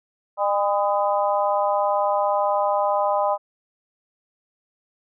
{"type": "harmonic tone with a mistuned harmonic", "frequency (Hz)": 202, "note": "G#3", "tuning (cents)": -48, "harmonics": [3, 4, 5, 6], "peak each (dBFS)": [-22, -23, -24, -30], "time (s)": [0.37, 3.38], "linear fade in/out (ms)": 50, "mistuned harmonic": 6, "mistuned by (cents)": 50, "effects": []}